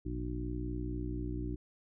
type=harmonic tone with a mistuned harmonic; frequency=60.3 Hz; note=B1; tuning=41 cents flat; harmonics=1 / 2 / 3 / 4 / 5 / 6; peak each=-38 / -41 / -47 / -48 / -40 / -45 dBFS; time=0.05-1.56 s; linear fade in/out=10 ms; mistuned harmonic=1; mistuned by=-120 cents; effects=none